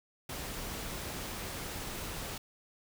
pink noise, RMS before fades -40 dBFS, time 0.29-2.38 s, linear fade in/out 5 ms, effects none

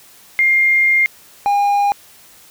sine / triangle tone pair in turn, 2116 / 810.7 Hz, C7 / G#5, +19 / -42 cents, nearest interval octave + perfect fourth, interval 1661 cents, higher first, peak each -10 dBFS, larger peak neither, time 0.39-1.06 / 1.46-1.92 s, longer first, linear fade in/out 0 ms, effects white hiss -45 dBFS RMS until 2.5 s

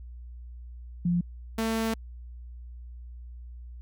sine / sawtooth tone pair in turn, 174.4 / 224.1 Hz, F3 / A3, -2 / +32 cents, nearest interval major third, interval 434 cents, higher second, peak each -22 dBFS, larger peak neither, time 1.05-1.21 / 1.58-1.94 s, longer second, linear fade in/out 5 ms, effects added 60 Hz sine -40 dBFS peak until 3.81 s

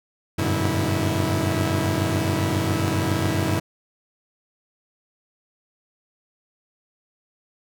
sawtooth tone cluster, 93 / 100.3 / 122.2 / 147.8 / 325.3 Hz, F#2 / G2 / B2 / D3 / E4, +9 / +40 / -18 / +11 / -23 cents, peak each -22 / -23 / -25 / -24 / -22 dBFS, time 0.38-3.6 s, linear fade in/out 10 ms, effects none

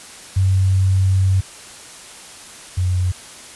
sine tone pair in turn, 95.1 / 91.04 Hz, F#2 / F#2, +48 / -28 cents, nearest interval minor second, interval 76 cents, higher first, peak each -12 / -15 dBFS, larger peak first, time 0.36-1.41 / 2.77-3.12 s, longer first, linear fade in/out 10 ms, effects white hiss -38 dBFS RMS until 3.55 s + resampled to 24000 Hz

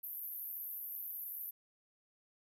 pink band-pass noise, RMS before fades -44 dBFS, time 0.03-1.51 s, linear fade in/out 10 ms, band 12000 to 14000 Hz, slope 96 dB/octave, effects none

